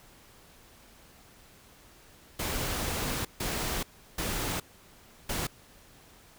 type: noise bursts at uneven times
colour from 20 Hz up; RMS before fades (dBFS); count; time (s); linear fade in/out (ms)
pink; -32; 4; 2.39-3.25 / 3.4-3.83 / 4.18-4.6 / 5.29-5.47; 5
effects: pink hiss -56 dBFS RMS until 6.38 s